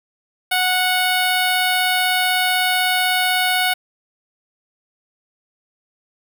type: tone with notch filter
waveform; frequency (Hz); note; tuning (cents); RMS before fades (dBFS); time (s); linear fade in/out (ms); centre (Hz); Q
10% pulse; 736; F#5; -9; -18; 0.51-3.74; 10; 5800; 1.9
effects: 7-bit